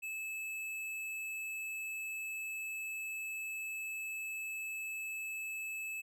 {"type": "tone with hard clipping", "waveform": "sine", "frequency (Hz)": 2608, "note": "E7", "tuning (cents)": -19, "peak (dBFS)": -40, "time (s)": [0.02, 6.02], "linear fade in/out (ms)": 20, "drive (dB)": 11, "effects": []}